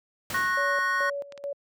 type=noise with exponential decay; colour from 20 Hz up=pink; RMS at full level=-31 dBFS; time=0.3-0.81 s; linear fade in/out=2 ms; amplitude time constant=110 ms
type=chord; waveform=triangle; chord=F# major; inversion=second; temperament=equal with one note detuned; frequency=1092.2 / 1480 / 1864.7 Hz; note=C#6 / F#6 / A#6; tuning=-26 / 0 / 0 cents; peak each=-26 dBFS; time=0.34-1.1 s; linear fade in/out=5 ms
type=tone with tremolo; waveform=sine; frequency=566 Hz; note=C#5; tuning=36 cents sharp; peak=-29 dBFS; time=0.57-1.53 s; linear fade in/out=5 ms; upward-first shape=square; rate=2.3 Hz; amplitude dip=80%
type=clicks; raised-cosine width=0.2 ms; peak=-27 dBFS; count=2; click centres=1.323 / 1.377 s
effects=high-pass 100 Hz 12 dB/octave